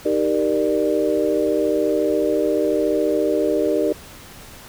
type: chord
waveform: sine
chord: Eb major seventh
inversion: none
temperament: equal with one note detuned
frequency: 311.1 / 392 / 466.2 / 593.5 Hz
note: Eb4 / G4 / Bb4 / D5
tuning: 0 / 0 / 0 / +18 cents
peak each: -22 dBFS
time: 0.05-3.93 s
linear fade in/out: 10 ms
effects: pink hiss -41 dBFS RMS until 4.68 s